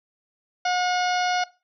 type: harmonic tone with a mistuned harmonic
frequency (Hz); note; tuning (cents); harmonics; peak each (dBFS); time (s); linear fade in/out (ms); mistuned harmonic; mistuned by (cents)
723; F#5; -40; 1 / 2 / 3 / 4 / 5 / 6 / 7 / 8; -22 / -28 / -32 / -35 / -38 / -36 / -37 / -36; 0.65-1.44; 5; 5; -28
effects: noise-tail reverb RT60 0.3 s tail -20 dB re dry